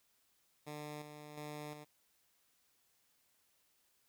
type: tone with tremolo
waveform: 10% pulse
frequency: 149.4 Hz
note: D3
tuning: 30 cents sharp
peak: -36 dBFS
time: 0.66-1.85 s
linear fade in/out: 20 ms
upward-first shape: square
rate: 1.4 Hz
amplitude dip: 50%
effects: white hiss -75 dBFS RMS until 4.08 s